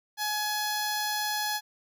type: tone with notch filter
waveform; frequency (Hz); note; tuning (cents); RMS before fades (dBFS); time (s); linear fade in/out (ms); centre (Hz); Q
10% pulse; 843; G#5; +26; -30; 0.17-1.61; 50; 2700; 1.8
effects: none